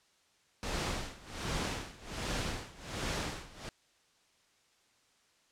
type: noise with tremolo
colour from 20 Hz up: pink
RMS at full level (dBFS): -34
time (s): 0.63-3.69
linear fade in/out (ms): 0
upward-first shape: sine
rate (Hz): 1.3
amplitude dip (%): 90
effects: white hiss -69 dBFS RMS until 5.51 s + low-pass 7000 Hz 12 dB/octave